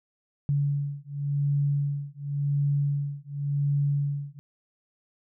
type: beating tone pair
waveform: sine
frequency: 142.2 / 143.11 Hz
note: C#3 / D3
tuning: +45 / -44 cents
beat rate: 0.91 Hz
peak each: -27 dBFS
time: 0.49-4.39 s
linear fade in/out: 0 ms
effects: none